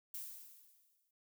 violet noise with exponential decay, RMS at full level -43 dBFS, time 0.14-1.11 s, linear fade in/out 5 ms, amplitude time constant 210 ms, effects none

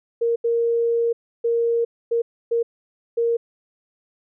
sine tone bursts at uneven times, 466.2 Hz, A#4, in tune, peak -17 dBFS, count 6, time 0.21-0.36 / 0.44-1.13 / 1.44-1.85 / 2.11-2.22 / 2.51-2.63 / 3.17-3.37 s, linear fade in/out 10 ms, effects none

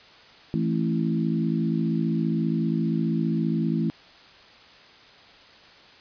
harmonic tone with a mistuned harmonic, 55 Hz, A1, in tune, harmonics 3 / 4 / 5 / 6, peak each -25 / -26 / -31 / -30 dBFS, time 0.54-3.9 s, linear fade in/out 0 ms, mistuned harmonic 5, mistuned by -26 cents, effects white hiss -50 dBFS RMS until 6 s + resampled to 11025 Hz

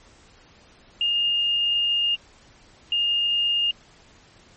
sine tone bursts at uneven times, 2829 Hz, F7, 22 cents sharp, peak -19 dBFS, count 2, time 1.01-2.15 / 2.92-3.71 s, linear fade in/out 2 ms, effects pink hiss -53 dBFS RMS until 4.56 s + MP3 32 kbps

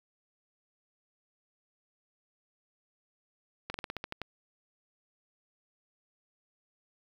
slowing click train, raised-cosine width 0.3 ms, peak -20 dBFS, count 9, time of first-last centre 3.7-4.217 s, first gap 42 ms, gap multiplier 1.12, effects 8-bit

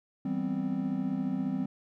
triangle chord, C major seventh, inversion first, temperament equal, 164.81 / 196 / 246.9 / 261.6 Hz, E3 / G3 / B3 / C4, 0 / 0 / 0 / 0 cents, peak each -36 / -31 / -36 / -30 dBFS, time 0.25-1.66 s, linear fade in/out 5 ms, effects none

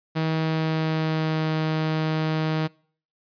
sawtooth tone with pitch glide, 159.5 to 157.3 Hz, D#3 to D#3, +43 to +19 cents, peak -18 dBFS, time 0.15-2.68 s, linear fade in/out 20 ms, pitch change -24 cents, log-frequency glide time 0.4-1.55 s, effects noise-tail reverb RT60 0.5 s tail -25 dB re dry + resampled to 11025 Hz

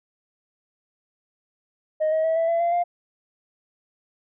sine tone with pitch steps, 622 / 634.3 / 646.9 / 659.7 / 672.8 / 686.2 / 699.8 Hz, D#5 / D#5 / E5 / E5 / E5 / F5 / F5, -1 / +33 / -33 / +1 / +35 / -31 / +3 cents, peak -17 dBFS, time 2-2.84 s, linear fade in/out 20 ms, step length 120 ms, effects tanh soft clip ceiling -17 dBFS

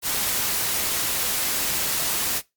white noise, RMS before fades -24 dBFS, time 0.02-2.42 s, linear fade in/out 50 ms, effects noise-tail reverb RT60 0.2 s tail -21 dB re dry + MP3 96 kbps

